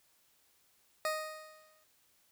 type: tone with exponential decay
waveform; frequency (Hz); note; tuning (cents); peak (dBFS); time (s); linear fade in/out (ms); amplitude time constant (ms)
20% pulse; 622.3; D#5; 0; -25; 1.05-1.84; 1; 170
effects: white hiss -70 dBFS RMS until 2.31 s